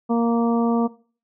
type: harmonic tone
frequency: 233.1 Hz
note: A#3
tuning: in tune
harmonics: 1 / 2 / 3 / 4 / 5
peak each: -18 / -24 / -28 / -30 / -32 dBFS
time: 0.09-0.88 s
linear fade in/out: 20 ms
effects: noise-tail reverb RT60 0.4 s tail -19 dB re dry